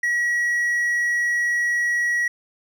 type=tone; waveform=triangle; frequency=1918 Hz; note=A#6; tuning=49 cents sharp; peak=-17 dBFS; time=0.03-2.28 s; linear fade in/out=5 ms; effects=none